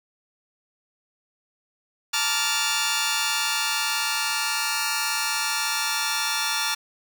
10% pulse chord, Bb major seventh, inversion third, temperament just, 874.1 / 932.3 / 1165.4 / 1398.5 Hz, A5 / Bb5 / D6 / F6, -12 / 0 / -14 / +2 cents, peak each -20 / -24 / -21 / -18 dBFS, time 2.13-6.75 s, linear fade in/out 10 ms, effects none

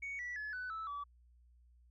sine tone with pitch steps, 2231 / 1953.4 / 1710.4 / 1497.6 / 1311.3 / 1148.2 Hz, C#7 / B6 / A6 / F#6 / E6 / D6, +11 / -20 / -49 / +20 / -9 / -39 cents, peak -38 dBFS, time 0.02-1.04 s, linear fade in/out 10 ms, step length 170 ms, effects tanh soft clip ceiling -37 dBFS + added 60 Hz sine -62 dBFS peak until 1.9 s

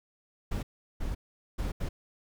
brown noise bursts at uneven times, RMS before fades -32 dBFS, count 4, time 0.51-0.63 / 1-1.15 / 1.58-1.72 / 1.8-1.89 s, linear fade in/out 10 ms, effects none

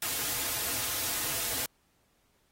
white noise with comb filter, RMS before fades -32 dBFS, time 0.02-1.66 s, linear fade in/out 2 ms, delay 5.2 ms, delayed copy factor -0.55, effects pink hiss -71 dBFS RMS until 2.51 s + AAC 48 kbps

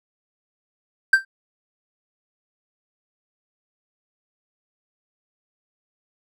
triangle tone with exponential decay, 1568 Hz, G6, in tune, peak -5 dBFS, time 1.13-1.25 s, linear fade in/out 5 ms, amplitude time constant 24 ms, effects none

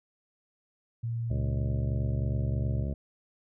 sine tone, 116 Hz, A#2, 8 cents flat, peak -29 dBFS, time 1.03-2.84 s, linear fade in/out 10 ms
harmonic tone, 69.5 Hz, C#2, 5 cents sharp, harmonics 1 / 2 / 3 / 4 / 5 / 6 / 7 / 8 / 9, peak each -31 / -35 / -38 / -46 / -46 / -50 / -52 / -47 / -47 dBFS, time 1.3-2.94 s, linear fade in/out 5 ms
effects none

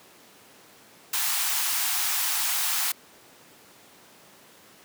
white high-pass noise, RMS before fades -26 dBFS, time 1.13-2.92 s, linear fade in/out 5 ms, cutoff 710 Hz, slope 96 dB/octave, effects pink hiss -52 dBFS RMS until 4.84 s + high-pass 200 Hz 12 dB/octave

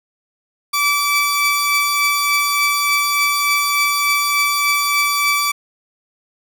sawtooth tone pair together, 1155.8 / 2315 Hz, D6 / D7, -28 / -25 cents, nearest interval octave, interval 1203 cents, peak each -14 dBFS, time 0.73-5.52 s, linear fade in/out 10 ms, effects none

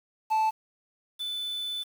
triangle tone pair in turn, 876 / 3504 Hz, A5 / A7, -8 / -8 cents, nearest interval 2 octaves, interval 2400 cents, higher second, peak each -20 / -29 dBFS, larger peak first, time 0.3-0.51 / 1.19-1.84 s, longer second, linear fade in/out 20 ms, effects 8-bit

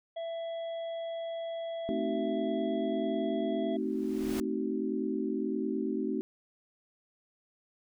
harmonic tone, 665 Hz, E5, 15 cents sharp, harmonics 1 / 3 / 5, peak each -34 / -55 / -51 dBFS, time 0.16-3.77 s, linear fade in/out 10 ms
sine chord, A diminished seventh, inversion none, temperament equal with one note detuned, 220 / 261.6 / 311.1 / 379.7 Hz, A3 / C4 / Eb4 / Gb4, 0 / 0 / 0 / +45 cents, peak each -35 dBFS, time 1.89-6.21 s, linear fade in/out 0 ms
pink noise with exponential growth, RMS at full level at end -38 dBFS, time 3.71-4.4 s, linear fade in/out 1 ms, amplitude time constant 150 ms
effects none

